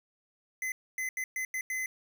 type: tone bursts at uneven times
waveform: square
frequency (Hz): 2039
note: C7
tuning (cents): -45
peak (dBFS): -32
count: 6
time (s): 0.62-0.72 / 0.98-1.09 / 1.17-1.24 / 1.36-1.45 / 1.54-1.61 / 1.7-1.86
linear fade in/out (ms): 2
effects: none